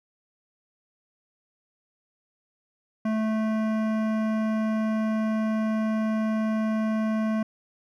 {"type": "tone with hard clipping", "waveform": "sine", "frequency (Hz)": 218.6, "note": "A3", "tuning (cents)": -11, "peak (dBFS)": -25, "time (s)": [3.05, 7.43], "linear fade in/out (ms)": 5, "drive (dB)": 15, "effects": []}